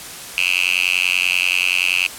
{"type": "tone with high-pass filter", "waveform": "5% pulse", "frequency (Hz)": 90.4, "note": "F#2", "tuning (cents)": -40, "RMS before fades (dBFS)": -18, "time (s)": [0.38, 2.07], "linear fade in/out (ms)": 0, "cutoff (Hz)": 2600, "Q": 9.3, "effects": ["white hiss -33 dBFS RMS until 2.18 s", "low-pass 12000 Hz 12 dB/octave"]}